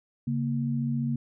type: tone pair together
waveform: sine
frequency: 138.33 / 233.1 Hz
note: C#3 / A#3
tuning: -3 / 0 cents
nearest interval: major sixth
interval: 903 cents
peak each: -28 dBFS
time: 0.27-1.16 s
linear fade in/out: 5 ms
effects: none